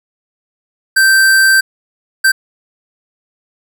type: tone bursts at uneven times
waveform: square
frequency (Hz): 1561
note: G6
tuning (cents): -8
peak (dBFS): -7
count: 2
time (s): 0.96-1.61 / 2.24-2.32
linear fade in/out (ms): 10
effects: none